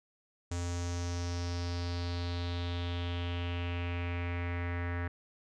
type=tone with low-pass filter sweep; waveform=square; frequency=87.1 Hz; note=F2; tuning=4 cents flat; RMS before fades=-35 dBFS; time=0.51-5.08 s; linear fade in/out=5 ms; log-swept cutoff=7200 to 1800 Hz; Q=4; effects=none